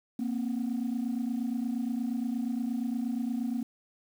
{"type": "tone pair together", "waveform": "sine", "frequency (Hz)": [233.1, 261.6], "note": ["A#3", "C4"], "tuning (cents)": [0, 0], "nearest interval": "major second", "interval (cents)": 200, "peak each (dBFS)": [-29, -31], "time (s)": [0.19, 3.63], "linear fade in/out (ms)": 5, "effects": ["tanh soft clip ceiling -25 dBFS", "9-bit"]}